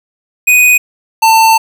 square tone pair in turn, 2489 / 893.6 Hz, D#7 / A5, 0 / +27 cents, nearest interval octave + tritone, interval 1773 cents, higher first, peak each -5 dBFS, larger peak neither, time 0.47-0.78 / 1.22-1.58 s, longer second, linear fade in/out 10 ms, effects 7-bit

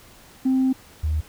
sine tone pair in turn, 261.6 / 77.26 Hz, C4 / D#2, 0 / -12 cents, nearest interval octave + major sixth, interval 2112 cents, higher first, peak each -15 / -19 dBFS, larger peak first, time 0.45-0.73 / 1.03-1.21 s, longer first, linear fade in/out 10 ms, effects tanh soft clip ceiling -14 dBFS + pink hiss -49 dBFS RMS until 1.28 s

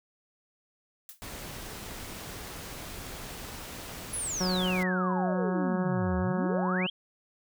blue noise with exponential decay, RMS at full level -41 dBFS, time 1.09-1.23 s, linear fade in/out 1 ms, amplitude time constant 30 ms
pink noise, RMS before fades -41 dBFS, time 1.22-4.83 s, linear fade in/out 0 ms
sine exponential two-way sweep, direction down then up, 11175 to 73.42 to 3355 Hz, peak -31 dBFS, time 4.13-6.9 s, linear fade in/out 5 ms, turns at 6.18 s
harmonic tone, 183.5 Hz, F#3, 14 cents flat, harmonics 1 / 2 / 3 / 4 / 5 / 6 / 7 / 8 / 9, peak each -28 / -35 / -36 / -40 / -41 / -42 / -44 / -46 / -44 dBFS, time 4.4-6.87 s, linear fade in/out 10 ms
effects none

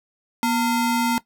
square ring-modulated tone, 575 Hz, D5, 37 cents flat, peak -16 dBFS, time 0.43-1.18 s, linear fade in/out 0 ms, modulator 334 Hz, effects noise-tail reverb RT60 0.1 s tail -17 dB re dry

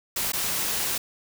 white noise with dropouts, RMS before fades -27 dBFS, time 0.16-0.98 s, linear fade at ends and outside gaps 5 ms, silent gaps 0.321-0.333 s, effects none

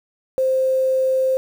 sine tone with quantisation, 523.3 Hz, C5, in tune, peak -15 dBFS, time 0.38-1.37 s, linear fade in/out 0 ms, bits 7, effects none

